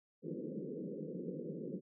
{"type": "band-pass noise", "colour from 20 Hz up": "pink", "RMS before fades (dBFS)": -43, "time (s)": [0.22, 1.81], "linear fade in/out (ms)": 50, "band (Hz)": [150, 520], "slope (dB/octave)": 96, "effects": []}